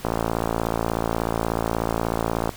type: click train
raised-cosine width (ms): 1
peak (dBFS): -8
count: 139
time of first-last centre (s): 0.05-2.492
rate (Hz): 56.5
effects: pink hiss -41 dBFS RMS until 2.56 s